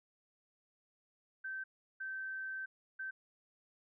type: tone bursts at uneven times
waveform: sine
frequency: 1549 Hz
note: G6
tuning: 21 cents flat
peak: -39 dBFS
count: 3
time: 1.44-1.64 / 2-2.66 / 2.99-3.11 s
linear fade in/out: 10 ms
effects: none